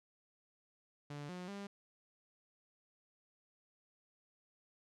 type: tone with pitch steps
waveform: sawtooth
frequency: 145.4 / 180.2 / 200.3 Hz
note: D3 / F#3 / G3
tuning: -17 / -45 / +38 cents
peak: -40 dBFS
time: 1.1-1.67 s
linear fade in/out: 5 ms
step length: 190 ms
effects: low-pass 7000 Hz 12 dB/octave